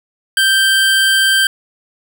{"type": "tone", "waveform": "25% pulse", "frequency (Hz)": 1568, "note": "G6", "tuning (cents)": 0, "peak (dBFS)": -6, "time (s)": [0.37, 1.47], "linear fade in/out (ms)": 2, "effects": []}